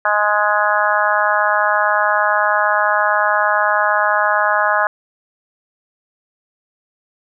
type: harmonic tone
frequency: 208.8 Hz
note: G#3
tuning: 10 cents sharp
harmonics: 3 / 4 / 5 / 6 / 7 / 8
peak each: -20 / -20 / -20 / -20 / -20 / -20 dBFS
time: 0.05-4.87 s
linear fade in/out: 2 ms
effects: none